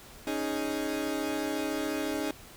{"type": "chord", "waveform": "30% pulse", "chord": "C# suspended second", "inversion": "none", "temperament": "equal", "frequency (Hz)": [277.2, 311.1, 415.3], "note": ["C#4", "D#4", "G#4"], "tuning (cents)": [0, 0, 0], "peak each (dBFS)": [-32, -30, -34], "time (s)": [0.27, 2.31], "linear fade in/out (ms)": 2, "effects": ["pink hiss -50 dBFS RMS until 2.56 s"]}